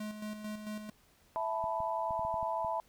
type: tone with tremolo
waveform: square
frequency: 212.4 Hz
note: G#3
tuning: 39 cents sharp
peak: -38 dBFS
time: 0-0.9 s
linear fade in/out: 5 ms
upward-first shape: square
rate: 4.5 Hz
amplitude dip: 50%
type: chord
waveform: sine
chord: E suspended fourth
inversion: none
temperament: just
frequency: 659.3 / 879 / 988.9 Hz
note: E5 / A5 / B5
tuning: 0 / -2 / +2 cents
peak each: -36 dBFS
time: 1.36-2.8 s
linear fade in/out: 0 ms
type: clicks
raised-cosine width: 5 ms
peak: -35 dBFS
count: 8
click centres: 1.641 / 1.804 / 2.108 / 2.194 / 2.25 / 2.342 / 2.429 / 2.647 s
effects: pink hiss -66 dBFS RMS until 2.88 s